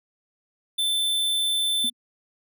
square tone, 3535 Hz, A7, 7 cents sharp, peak -22 dBFS, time 0.78-1.9 s, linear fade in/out 10 ms
sine tone with exponential decay, 240 Hz, B3, 49 cents flat, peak -28 dBFS, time 1.84-1.93 s, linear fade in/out 5 ms, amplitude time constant 19 ms
effects none

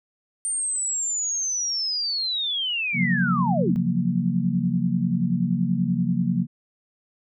sine linear sweep, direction down, 8910 to 138.4 Hz, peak -23 dBFS, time 0.45-3.76 s, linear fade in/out 0 ms
sine chord, Gb major seventh, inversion second, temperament equal with one note detuned, 135.43 / 174.61 / 185 / 233.1 Hz, Db3 / F3 / Gb3 / Bb3, -40 / 0 / 0 / 0 cents, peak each -28 / -24 / -25 / -26 dBFS, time 2.93-6.47 s, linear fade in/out 50 ms
effects none

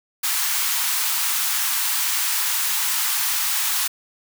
white high-pass noise, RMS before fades -22 dBFS, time 0.23-3.88 s, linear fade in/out 10 ms, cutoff 830 Hz, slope 48 dB/octave, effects none

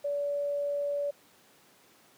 sine tone, 574 Hz, D5, 40 cents flat, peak -28 dBFS, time 0.04-1.11 s, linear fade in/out 10 ms, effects pink hiss -60 dBFS RMS until 2.17 s + high-pass 200 Hz 12 dB/octave

